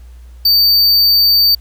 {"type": "tone", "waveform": "square", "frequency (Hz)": 4600, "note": "D8", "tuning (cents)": -37, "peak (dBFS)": -8, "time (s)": [0.45, 1.55], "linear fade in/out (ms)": 5, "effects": ["added 60 Hz sine -33 dBFS peak until 1.6 s", "pink hiss -53 dBFS RMS until 1.6 s"]}